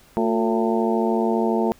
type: harmonic tone with a mistuned harmonic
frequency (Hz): 112.6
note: A2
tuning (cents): +40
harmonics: 2 / 3 / 4 / 5 / 6 / 7 / 8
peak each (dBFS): -22 / -24 / -25 / -33 / -27 / -32 / -28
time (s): 0.17-1.72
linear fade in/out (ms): 0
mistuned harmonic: 3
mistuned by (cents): +92
effects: pink hiss -53 dBFS RMS until 1.79 s

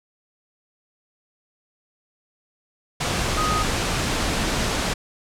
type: tone in noise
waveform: sine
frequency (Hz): 1249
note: D#6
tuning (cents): +6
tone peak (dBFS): -22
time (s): 3.37-3.63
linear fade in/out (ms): 10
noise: pink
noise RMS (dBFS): -23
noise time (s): 3-4.94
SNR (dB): -2
effects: low-pass 8000 Hz 12 dB/octave

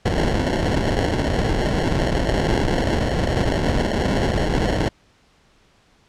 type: noise with sample-and-hold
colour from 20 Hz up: pink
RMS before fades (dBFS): -20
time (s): 0.05-4.89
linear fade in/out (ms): 10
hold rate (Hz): 1225
effects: pink hiss -57 dBFS RMS until 6.08 s + low-pass 6000 Hz 12 dB/octave

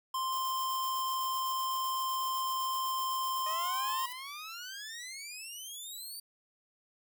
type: tone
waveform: square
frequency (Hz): 1046.5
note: C6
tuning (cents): 0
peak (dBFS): -32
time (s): 0.14-4.06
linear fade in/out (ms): 5
type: noise with tremolo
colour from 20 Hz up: violet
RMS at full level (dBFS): -44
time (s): 0.32-4.13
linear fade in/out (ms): 5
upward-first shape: square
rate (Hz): 7.9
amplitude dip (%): 35
type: exponential sweep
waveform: 15% pulse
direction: up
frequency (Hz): 614 to 4670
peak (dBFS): -35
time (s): 3.46-6.2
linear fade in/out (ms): 5
effects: none

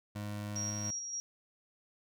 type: tone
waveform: 25% pulse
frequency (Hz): 103.83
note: G#2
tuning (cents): 0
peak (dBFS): -34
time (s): 0.15-0.91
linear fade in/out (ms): 10
type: tone with tremolo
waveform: sine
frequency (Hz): 5660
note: F8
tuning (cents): +22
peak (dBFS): -35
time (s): 0.56-1.2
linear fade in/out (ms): 0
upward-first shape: square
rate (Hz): 3.5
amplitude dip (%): 35
effects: none

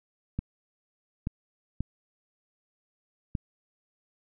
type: clicks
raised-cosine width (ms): 5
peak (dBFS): -17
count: 4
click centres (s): 0.39 / 1.271 / 1.806 / 3.352
effects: none

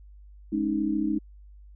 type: chord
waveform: sine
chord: Ab suspended fourth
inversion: none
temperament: equal with one note detuned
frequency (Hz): 210.2 / 277.2 / 311.1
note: Ab3 / Db4 / Eb4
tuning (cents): +21 / 0 / 0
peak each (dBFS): -29 / -30 / -26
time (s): 0.52-1.19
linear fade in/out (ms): 10
effects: added 50 Hz sine -46 dBFS peak until 1.75 s

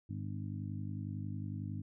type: harmonic tone with a mistuned harmonic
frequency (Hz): 51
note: G#1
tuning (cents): -31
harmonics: 2 / 3 / 4 / 5 / 6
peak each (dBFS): -40 / -44 / -46 / -48 / -50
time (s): 0.09-1.82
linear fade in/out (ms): 10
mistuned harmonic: 6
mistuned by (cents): -29
effects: none

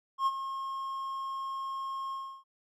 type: tone with ADSR envelope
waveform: triangle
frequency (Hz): 1077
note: C6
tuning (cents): +50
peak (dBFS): -21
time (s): 0.18-2.44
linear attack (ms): 85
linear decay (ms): 39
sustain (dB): -11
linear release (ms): 320
effects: none

